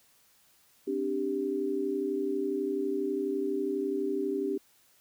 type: chord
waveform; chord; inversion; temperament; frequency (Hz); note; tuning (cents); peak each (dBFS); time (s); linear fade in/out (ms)
sine; C suspended second; none; equal; 261.6 / 293.7 / 392; C4 / D4 / G4; 0 / 0 / 0; -36 / -33 / -30; 0.87-4.58; 10
effects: white hiss -64 dBFS RMS until 5 s